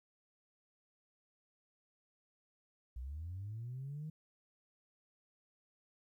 sine linear sweep, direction up, 58.27 to 158.5 Hz, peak -40 dBFS, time 2.96-4.1 s, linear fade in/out 5 ms, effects tanh soft clip ceiling -37 dBFS + 13-bit

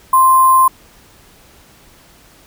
sine tone with sample-and-hold, 1046.5 Hz, C6, in tune, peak -6 dBFS, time 0.13-0.68 s, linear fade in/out 5 ms, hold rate 11025 Hz, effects pink hiss -46 dBFS RMS until 2.46 s

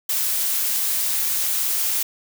blue noise, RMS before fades -22 dBFS, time 0.09-2.03 s, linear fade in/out 5 ms, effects none

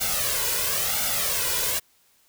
white noise with flanger, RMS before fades -25 dBFS, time 0-1.8 s, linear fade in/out 20 ms, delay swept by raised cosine 1.4 to 2.05 ms, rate 0.98 Hz, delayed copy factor +0.75, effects white hiss -62 dBFS RMS until 2.28 s

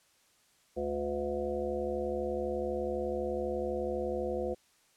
harmonic tone, 72 Hz, D2, 34 cents flat, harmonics 1 / 3 / 5 / 7 / 9 / 10, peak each -42 / -41 / -36 / -34 / -42 / -43 dBFS, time 0.76-4.55 s, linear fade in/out 20 ms, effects white hiss -67 dBFS RMS until 4.96 s + low-pass 10000 Hz 12 dB/octave

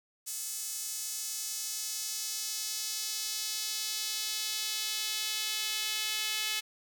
sawtooth tone with high-pass filter sweep, 430.8 Hz, A4, 37 cents flat, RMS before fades -35 dBFS, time 0.26-6.61 s, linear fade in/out 20 ms, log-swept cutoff 7600 to 2900 Hz, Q 1.4, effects none

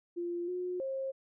sine tone with pitch steps, 346.9 / 361.1 / 535 Hz, F4 / F#4 / C5, -12 / -42 / +38 cents, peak -33 dBFS, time 0.16-1.12 s, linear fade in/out 20 ms, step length 320 ms, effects none

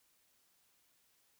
silence, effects white hiss -73 dBFS RMS until 1.39 s

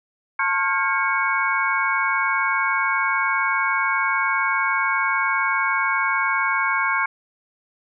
sine tone cluster, 892 / 1077 / 1407 / 1616 / 2220 Hz, A5 / C6 / F6 / G#6 / C#7, +23 / +50 / +12 / -48 / +2 cents, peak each -28 / -23 / -26 / -25 / -24 dBFS, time 0.39-7.06 s, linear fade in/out 5 ms, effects none

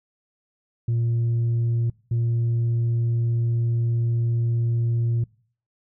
sine tone pair in turn, 116.9 / 116.9 Hz, A#2 / A#2, +5 / +5 cents, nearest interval unison, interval 0 cents, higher neither, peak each -17 dBFS, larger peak neither, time 0.88-1.9 / 2.11-5.24 s, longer second, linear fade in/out 5 ms, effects noise-tail reverb RT60 0.5 s tail -25 dB re dry + tanh soft clip ceiling -18 dBFS

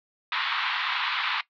pink band-pass noise, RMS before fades -28 dBFS, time 0.32-1.41 s, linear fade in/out 2 ms, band 930 to 4000 Hz, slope 48 dB/octave, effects noise-tail reverb RT60 0.1 s tail -17 dB re dry

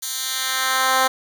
10% pulse tone with high-pass filter sweep, 261.6 Hz, C4, in tune, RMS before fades -21 dBFS, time 0.02-1.08 s, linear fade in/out 10 ms, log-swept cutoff 6000 to 640 Hz, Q 0.84, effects none

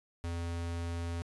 square tone, 85 Hz, F2, 46 cents flat, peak -35 dBFS, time 0.24-1.22 s, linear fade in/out 0 ms, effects resampled to 24000 Hz

